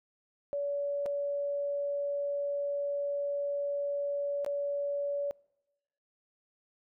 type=tone with dropouts; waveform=sine; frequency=570 Hz; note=C#5; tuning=48 cents sharp; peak=-30 dBFS; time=0.53-5.31 s; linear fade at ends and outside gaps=0 ms; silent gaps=1.058-1.062 / 4.447-4.463 s; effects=noise-tail reverb RT60 1.0 s tail -26 dB re dry